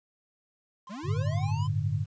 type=tone with tremolo; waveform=triangle; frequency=1049 Hz; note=C6; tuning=4 cents sharp; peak=-40 dBFS; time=0.87-1.52 s; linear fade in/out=2 ms; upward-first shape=sine; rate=18 Hz; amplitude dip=95%
type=linear sweep; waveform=square; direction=up; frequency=173.9 to 1040 Hz; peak=-38 dBFS; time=0.89-1.68 s; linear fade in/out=20 ms
type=chord; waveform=sine; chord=G suspended second; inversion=none; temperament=equal; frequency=98 / 110 / 146.83 Hz; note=G2 / A2 / D3; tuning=0 / 0 / 0 cents; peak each=-30 dBFS; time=1.03-2.06 s; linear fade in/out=50 ms
effects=resampled to 16000 Hz + 10-bit